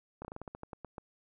slowing click train, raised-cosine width 1 ms, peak -28 dBFS, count 12, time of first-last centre 0.22-0.982 s, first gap 28 ms, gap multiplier 1.17, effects none

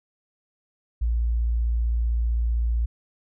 sine tone, 57.8 Hz, A#1, 14 cents flat, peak -20 dBFS, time 1.01-2.86 s, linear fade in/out 10 ms, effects none

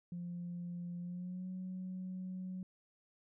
sine tone with pitch glide, 174.61 to 184.99 Hz, F3 to F#3, 0 to 0 cents, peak -39 dBFS, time 0.12-2.63 s, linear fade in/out 2 ms, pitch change +100 cents, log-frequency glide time 0.99-1.48 s, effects tanh soft clip ceiling -36 dBFS

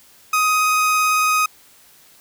30% pulse tone with vibrato, 1254 Hz, D#6, 13 cents sharp, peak -12 dBFS, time 0.33-1.46 s, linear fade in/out 5 ms, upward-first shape triangle, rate 18 Hz, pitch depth 9 cents each way, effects white hiss -50 dBFS RMS until 2.2 s

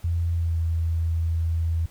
sine tone with pitch glide, 84.7 to 82.53 Hz, E2 to E2, +48 to +3 cents, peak -21 dBFS, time 0.04-1.86 s, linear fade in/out 5 ms, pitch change -45 cents, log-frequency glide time 0.34-0.56 s, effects pink hiss -54 dBFS RMS until 1.9 s

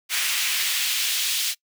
pink noise with high-pass filter sweep, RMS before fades -24 dBFS, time 0.09-1.55 s, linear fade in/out 50 ms, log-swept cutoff 2200 to 3400 Hz, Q 1.4, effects noise-tail reverb RT60 0.1 s tail -23 dB re dry

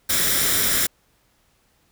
white noise with comb filter, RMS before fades -20 dBFS, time 0.09-0.87 s, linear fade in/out 10 ms, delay 0.55 ms, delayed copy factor +0.55, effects pink hiss -63 dBFS RMS until 1.91 s

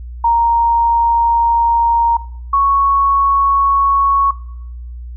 sine tone pair in turn, 932.3 / 1108.7 Hz, A#5 / C#6, 0 / 0 cents, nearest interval minor third, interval 300 cents, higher second, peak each -9 dBFS, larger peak neither, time 0.24-2.17 / 2.53-4.31 s, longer first, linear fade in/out 5 ms, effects noise-tail reverb RT60 0.8 s tail -20 dB re dry + added 60 Hz sine -26 dBFS peak until 5.16 s

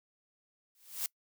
blue noise with exponential growth, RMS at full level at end -31 dBFS, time 0.75-1.06 s, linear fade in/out 1 ms, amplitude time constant 66 ms, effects noise-tail reverb RT60 0.1 s tail -24 dB re dry

